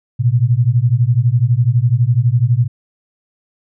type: beating tone pair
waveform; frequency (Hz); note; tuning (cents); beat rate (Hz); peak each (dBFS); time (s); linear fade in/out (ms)
sine; 114.7 / 126.7; A#2 / B2; -28 / +45; 12; -13; 0.19-2.68; 20
effects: none